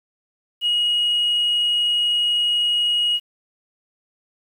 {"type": "tone", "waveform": "sine", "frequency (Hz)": 2892, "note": "F#7", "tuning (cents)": -40, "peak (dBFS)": -15, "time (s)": [0.61, 3.2], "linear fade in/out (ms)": 50, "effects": ["tanh soft clip ceiling -14 dBFS", "8-bit"]}